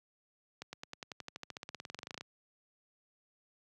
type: accelerating click train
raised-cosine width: 0.2 ms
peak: -25 dBFS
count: 26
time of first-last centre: 0.62-2.21 s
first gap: 110 ms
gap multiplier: 0.95
effects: high-pass 100 Hz 12 dB/octave